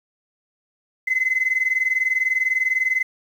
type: tone pair together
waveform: sine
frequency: 2034 / 2054 Hz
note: C7 / C7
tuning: -50 / -33 cents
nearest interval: unison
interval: 17 cents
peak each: -20 dBFS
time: 1.07-3.03 s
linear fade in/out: 10 ms
effects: tanh soft clip ceiling -12 dBFS + 8-bit